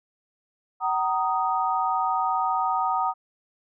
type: chord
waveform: sine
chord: D# minor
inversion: first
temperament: equal with one note detuned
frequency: 757.7 / 932.3 / 1244.5 Hz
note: F#5 / A#5 / D#6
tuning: +41 / 0 / 0 cents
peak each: -26 dBFS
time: 0.8-3.14 s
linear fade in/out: 50 ms
effects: none